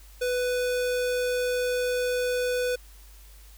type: tone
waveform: square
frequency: 496.4 Hz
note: B4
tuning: 9 cents sharp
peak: -25 dBFS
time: 0.21-2.76 s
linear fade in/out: 10 ms
effects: added 50 Hz sine -47 dBFS peak until 3.57 s + white hiss -55 dBFS RMS until 3.57 s